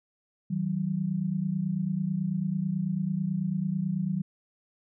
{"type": "tone pair together", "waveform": "sine", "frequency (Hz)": [159.89, 189], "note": ["D#3", "F#3"], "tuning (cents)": [47, 37], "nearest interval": "minor third", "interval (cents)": 290, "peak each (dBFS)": [-30, -28], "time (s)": [0.5, 4.22], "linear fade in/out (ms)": 10, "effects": []}